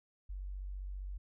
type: tone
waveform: sine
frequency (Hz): 47.57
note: F#1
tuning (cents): +49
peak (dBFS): -39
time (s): 0.29-1.18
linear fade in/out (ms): 10
effects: none